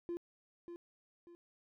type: tone with echo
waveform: triangle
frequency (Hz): 345.1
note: F4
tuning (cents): -21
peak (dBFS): -34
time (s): 0.09-0.17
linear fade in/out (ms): 0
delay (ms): 590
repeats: 2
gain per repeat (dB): -9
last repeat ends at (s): 1.35
effects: tanh soft clip ceiling -33 dBFS